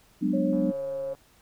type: chord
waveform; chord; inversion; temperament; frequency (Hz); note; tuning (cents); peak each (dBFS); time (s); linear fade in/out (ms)
sine; G# half-diminished seventh; third; just; 186.89 / 207.7 / 249.2 / 299; F#3 / G#3 / B3 / D4; +18 / 0 / +16 / +31; -28 / -30 / -28 / -27; 0.21-0.72; 20
type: tone with pitch glide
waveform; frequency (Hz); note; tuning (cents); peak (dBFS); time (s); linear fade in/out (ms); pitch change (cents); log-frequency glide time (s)
sine; 546 to 541.9; C#5 to C#5; -26 to -39; -29; 0.33-1.14; 10; -13; 0.78-0.95
type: click train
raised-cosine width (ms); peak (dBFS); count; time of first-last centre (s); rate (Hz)
1; -35; 89; 0.53-1.15; 142
effects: pink hiss -60 dBFS RMS until 1.41 s